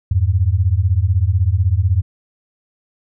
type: beating tone pair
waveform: sine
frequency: 84.6 / 100.6 Hz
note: E2 / G2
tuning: +45 / +45 cents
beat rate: 16 Hz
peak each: -15 dBFS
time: 0.11-2.02 s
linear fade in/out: 5 ms
effects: none